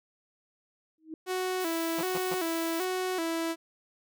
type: tone with exponential growth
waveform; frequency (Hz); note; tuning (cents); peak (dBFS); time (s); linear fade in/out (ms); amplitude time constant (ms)
sine; 316.9; D#4; +32; -33; 0.98-1.14; 2; 33
type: tone with vibrato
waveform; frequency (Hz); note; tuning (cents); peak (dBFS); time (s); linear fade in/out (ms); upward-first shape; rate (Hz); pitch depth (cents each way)
sawtooth; 349.2; F4; 0; -25; 1.26-3.56; 50; square; 1.3; 100
type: noise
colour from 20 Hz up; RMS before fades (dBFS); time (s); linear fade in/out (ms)
blue; -42; 1.6-2.85; 5
type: tone bursts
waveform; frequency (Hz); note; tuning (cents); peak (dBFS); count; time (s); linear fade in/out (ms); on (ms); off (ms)
10% pulse; 172.5; F3; -21; -25; 3; 1.98-2.345; 5; 35; 130
effects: none